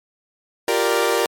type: chord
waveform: sawtooth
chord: G minor seventh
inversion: third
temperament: equal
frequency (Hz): 349.2 / 392 / 466.2 / 587.3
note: F4 / G4 / Bb4 / D5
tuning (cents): 0 / 0 / 0 / 0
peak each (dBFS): -21 / -19 / -16 / -20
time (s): 0.68-1.26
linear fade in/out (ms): 2
effects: MP3 64 kbps